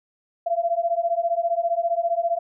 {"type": "beating tone pair", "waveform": "sine", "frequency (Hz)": [673, 688], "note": ["E5", "F5"], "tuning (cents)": [36, -26], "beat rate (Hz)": 15, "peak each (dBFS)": -23, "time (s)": [0.46, 2.39], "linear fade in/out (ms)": 10, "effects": []}